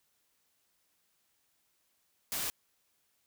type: noise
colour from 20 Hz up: white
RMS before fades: -35 dBFS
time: 2.32-2.5 s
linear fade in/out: 0 ms
effects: white hiss -75 dBFS RMS until 3.26 s